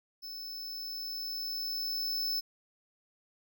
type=tone with level ramp; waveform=square; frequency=5260 Hz; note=E8; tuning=5 cents flat; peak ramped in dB=-41 to -30 dBFS; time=0.22-2.41 s; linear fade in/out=20 ms; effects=none